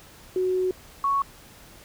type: tone pair in turn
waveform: sine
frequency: 369.8 / 1110.2 Hz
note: F#4 / C#6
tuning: -1 / +2 cents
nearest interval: octave + perfect fifth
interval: 1903 cents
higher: second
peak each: -21 / -20 dBFS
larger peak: second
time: 0.36-0.71 / 1.04-1.22 s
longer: first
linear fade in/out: 2 ms
effects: pink hiss -49 dBFS RMS until 1.84 s